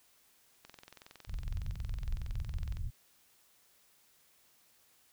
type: click train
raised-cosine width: 0.2 ms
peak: -33 dBFS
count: 47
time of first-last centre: 0.65-2.77 s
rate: 21.7 Hz
type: low-pass noise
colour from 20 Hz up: pink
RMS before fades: -37 dBFS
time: 1.27-2.91 s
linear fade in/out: 20 ms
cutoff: 110 Hz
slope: 24 dB/octave
effects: white hiss -67 dBFS RMS until 5.12 s